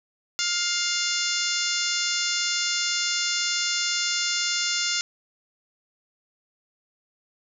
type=harmonic tone with a mistuned harmonic; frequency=703 Hz; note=F5; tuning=11 cents sharp; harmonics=2 / 3 / 4 / 5 / 6 / 7 / 8 / 9 / 10; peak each=-32 / -32 / -32 / -32 / -32 / -32 / -32 / -32 / -32 dBFS; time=0.39-5.01 s; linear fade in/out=0 ms; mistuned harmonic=8; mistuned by=-50 cents; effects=none